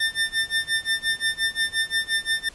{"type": "tone with tremolo", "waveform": "25% pulse", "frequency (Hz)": 1798, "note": "A6", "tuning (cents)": 37, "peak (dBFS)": -15, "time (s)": [0, 2.49], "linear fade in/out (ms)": 5, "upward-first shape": "sine", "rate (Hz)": 5.7, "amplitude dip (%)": 95, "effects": ["pink hiss -48 dBFS RMS until 2.54 s", "resampled to 24000 Hz"]}